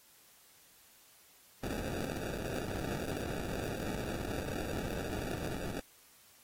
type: noise with sample-and-hold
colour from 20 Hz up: white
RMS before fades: -38 dBFS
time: 1.63-5.8 s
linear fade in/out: 5 ms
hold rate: 1050 Hz
effects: white hiss -62 dBFS RMS until 6.43 s + AAC 48 kbps